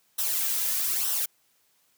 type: noise with flanger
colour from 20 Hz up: blue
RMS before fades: -27 dBFS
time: 0.18-1.26 s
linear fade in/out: 10 ms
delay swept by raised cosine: 0.43 to 2.73 ms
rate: 1.1 Hz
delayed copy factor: -0.7
effects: white hiss -67 dBFS RMS until 1.97 s + high-pass 100 Hz 12 dB/octave